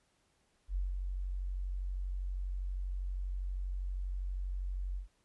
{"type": "tone with ADSR envelope", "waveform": "sine", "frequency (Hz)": 46.25, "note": "F#1", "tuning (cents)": 0, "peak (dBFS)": -30, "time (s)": [0.68, 5.08], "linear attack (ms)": 74, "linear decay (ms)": 170, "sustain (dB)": -4, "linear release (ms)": 120, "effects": ["pink hiss -74 dBFS RMS until 5.24 s", "resampled to 24000 Hz"]}